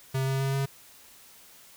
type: tone with pitch steps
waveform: square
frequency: 133.2 / 134.44 / 135.68 / 136.94 Hz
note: C3 / C3 / C#3 / C#3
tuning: +31 / +47 / -37 / -21 cents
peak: -26 dBFS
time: 0.14-0.66 s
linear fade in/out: 10 ms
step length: 130 ms
effects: white hiss -53 dBFS RMS until 1.76 s